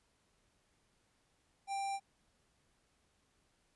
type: tone with notch filter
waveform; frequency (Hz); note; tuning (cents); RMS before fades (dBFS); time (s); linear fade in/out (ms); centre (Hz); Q
square; 789; G5; +11; -38; 1.67-2; 50; 3300; 1.3
effects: pink hiss -75 dBFS RMS until 3.75 s + resampled to 24000 Hz